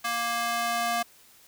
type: tone with high-pass filter sweep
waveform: square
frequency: 234.4 Hz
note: A#3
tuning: 10 cents sharp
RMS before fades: -28 dBFS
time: 0.04-1.03 s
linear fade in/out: 10 ms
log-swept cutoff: 1100 to 730 Hz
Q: 1.3
effects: white hiss -56 dBFS RMS until 1.47 s